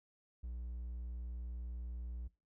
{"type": "tone", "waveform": "triangle", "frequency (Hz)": 60, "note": "B1", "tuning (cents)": -49, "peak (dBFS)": -39, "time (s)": [0.43, 2.28], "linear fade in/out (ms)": 10, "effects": ["noise-tail reverb RT60 0.3 s tail -22 dB re dry"]}